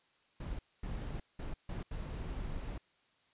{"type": "noise bursts at uneven times", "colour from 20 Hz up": "brown", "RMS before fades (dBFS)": -40, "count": 5, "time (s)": [[0.4, 0.59], [0.83, 1.2], [1.39, 1.54], [1.69, 1.83], [1.91, 2.78]], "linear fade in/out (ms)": 5, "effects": ["white hiss -71 dBFS RMS until 3.33 s", "resampled to 8000 Hz"]}